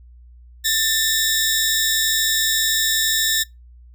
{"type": "tone pair together", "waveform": "15% pulse", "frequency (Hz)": [1782, 3813], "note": ["A6", "A#7"], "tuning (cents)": [22, 38], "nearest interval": "octave + minor second", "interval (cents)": 1316, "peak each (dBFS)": -13, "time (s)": [0.64, 3.44], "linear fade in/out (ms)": 20, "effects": ["noise-tail reverb RT60 0.2 s tail -25 dB re dry", "added 60 Hz sine -42 dBFS peak until 3.94 s"]}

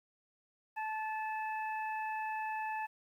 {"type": "harmonic tone", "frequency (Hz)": 870, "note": "A5", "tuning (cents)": -20, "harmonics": [1, 2, 3], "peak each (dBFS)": [-36, -43, -46], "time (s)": [0.76, 2.87], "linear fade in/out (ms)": 20, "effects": ["11-bit"]}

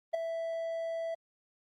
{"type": "tone with ADSR envelope", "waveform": "triangle", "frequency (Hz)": 660, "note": "E5", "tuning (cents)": 2, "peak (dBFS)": -22, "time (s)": [0.13, 1.15], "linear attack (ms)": 15, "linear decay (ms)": 6, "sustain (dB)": -9, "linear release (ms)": 11, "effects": ["Opus 32 kbps"]}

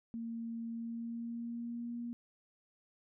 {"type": "tone with pitch glide", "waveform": "sine", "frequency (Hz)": [230, 237.3], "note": ["A#3", "A#3"], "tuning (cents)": [-23, 31], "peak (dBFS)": -38, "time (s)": [0.14, 2.13], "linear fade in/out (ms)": 0, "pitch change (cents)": 54, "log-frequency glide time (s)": [0.7, 1.95], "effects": []}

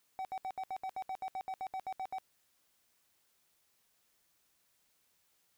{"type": "tone bursts", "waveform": "triangle", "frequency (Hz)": 760, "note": "F#5", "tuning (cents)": 46, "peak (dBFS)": -34, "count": 16, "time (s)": [0.19, 2.184], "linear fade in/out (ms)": 0, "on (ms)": 59, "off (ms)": 70, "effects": ["white hiss -74 dBFS RMS until 5.57 s"]}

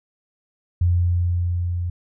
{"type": "tone with level ramp", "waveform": "sine", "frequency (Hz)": 87.7, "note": "F2", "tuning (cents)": 8, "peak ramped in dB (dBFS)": [-14, -22], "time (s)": [0.81, 1.9], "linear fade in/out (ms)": 5, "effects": []}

